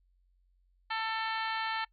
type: harmonic tone with a mistuned harmonic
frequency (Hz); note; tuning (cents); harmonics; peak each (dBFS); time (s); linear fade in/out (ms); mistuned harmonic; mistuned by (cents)
444.8; A4; +19; 2 / 3 / 4 / 5 / 6 / 7 / 8 / 9 / 10; -35 / -38 / -38 / -42 / -45 / -43 / -50 / -45 / -51; 0.9-1.85; 10; 9; +23
effects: noise-tail reverb RT60 0.1 s tail -23 dB re dry + added 45 Hz sine -66 dBFS peak until 1.92 s